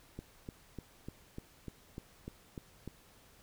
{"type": "click train", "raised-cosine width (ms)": 3, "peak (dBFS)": -29, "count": 10, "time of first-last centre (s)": [0.19, 2.877], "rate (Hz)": 3.35, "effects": ["pink hiss -62 dBFS RMS until 3.42 s"]}